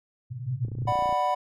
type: band-pass noise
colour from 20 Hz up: pink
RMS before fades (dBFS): -31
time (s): 0.3-0.93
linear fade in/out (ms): 20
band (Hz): 110 to 130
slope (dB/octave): 96
type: click train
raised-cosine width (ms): 3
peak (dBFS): -27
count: 15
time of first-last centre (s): 0.65-1.126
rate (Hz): 29.4
type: chord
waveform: triangle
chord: B minor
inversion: first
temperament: just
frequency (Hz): 592.7 / 740.8 / 987.8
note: D5 / F#5 / B5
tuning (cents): +16 / +2 / 0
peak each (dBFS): -28 / -24 / -24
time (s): 0.87-1.35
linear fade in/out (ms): 10
effects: none